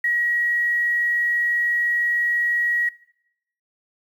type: tone with quantisation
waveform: sine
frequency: 1907 Hz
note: A#6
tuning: 39 cents sharp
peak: -18 dBFS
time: 0.04-2.89 s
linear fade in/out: 5 ms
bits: 8
effects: noise-tail reverb RT60 0.8 s tail -21 dB re dry

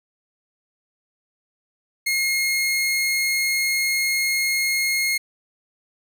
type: tone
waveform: sawtooth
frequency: 2150 Hz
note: C7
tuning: 47 cents sharp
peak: -16 dBFS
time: 2.06-5.18 s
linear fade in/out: 10 ms
effects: none

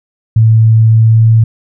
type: tone with pitch glide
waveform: sine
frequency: 111.6 to 112.64 Hz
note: A2 to A2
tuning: +25 to +41 cents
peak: -3 dBFS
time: 0.36-1.44 s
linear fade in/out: 5 ms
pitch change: +16 cents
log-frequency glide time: 0.88-1.32 s
effects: none

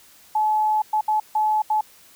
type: tone bursts at uneven times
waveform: sine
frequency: 858 Hz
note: A5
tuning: 44 cents flat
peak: -17 dBFS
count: 5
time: 0.35-0.82 / 0.93-1.01 / 1.08-1.2 / 1.35-1.62 / 1.7-1.81 s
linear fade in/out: 5 ms
effects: white hiss -51 dBFS RMS until 2.15 s

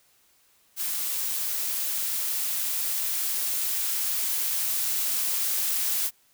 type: noise with level ramp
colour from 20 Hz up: blue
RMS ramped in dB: -29 to -26 dBFS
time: 0.76-6.11 s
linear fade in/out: 50 ms
effects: white hiss -63 dBFS RMS until 6.33 s

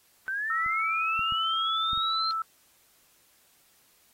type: linear sweep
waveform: sine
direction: up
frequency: 1519 to 4186 Hz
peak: -28 dBFS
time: 0.28-2.31 s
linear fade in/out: 0 ms
type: tone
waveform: sine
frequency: 1318.5 Hz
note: E6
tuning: in tune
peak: -27 dBFS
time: 0.5-2.42 s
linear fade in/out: 2 ms
type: clicks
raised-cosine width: 5 ms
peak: -35 / -31 / -30 / -28 / -34 dBFS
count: 5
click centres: 0.662 / 1.193 / 1.323 / 1.932 / 1.976 s
effects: white hiss -63 dBFS RMS until 4.13 s + AAC 48 kbps

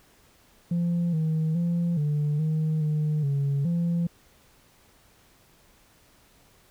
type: tone with pitch steps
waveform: sine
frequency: 172.2 / 158.3 / 171.6 / 148.2 / 156.5 / 152.3 / 140.1 / 170.7 Hz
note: F3 / D#3 / F3 / D3 / D#3 / D#3 / C#3 / F3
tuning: -24 / +30 / -30 / +16 / +10 / -37 / +19 / -39 cents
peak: -20 dBFS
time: 0.71-4.07 s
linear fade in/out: 5 ms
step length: 420 ms
effects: tanh soft clip ceiling -21 dBFS + pink hiss -59 dBFS RMS until 6.7 s

